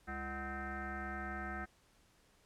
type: tone with frequency modulation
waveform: sine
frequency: 744 Hz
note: F#5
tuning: 9 cents sharp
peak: -39 dBFS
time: 0.07-1.66 s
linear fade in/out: 20 ms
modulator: 271 Hz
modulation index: 4
effects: pink hiss -69 dBFS RMS until 2.45 s + low-pass 11000 Hz 12 dB/octave